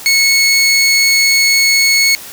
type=tone; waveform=20% pulse; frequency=2198 Hz; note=C#7; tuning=15 cents flat; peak=-3 dBFS; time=0.06-2.15 s; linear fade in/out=0 ms; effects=white hiss -31 dBFS RMS until 2.32 s